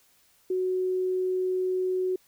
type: tone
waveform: sine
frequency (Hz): 370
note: F#4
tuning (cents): 0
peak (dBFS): -24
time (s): 0.5-2.16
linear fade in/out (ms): 5
effects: white hiss -63 dBFS RMS until 2.27 s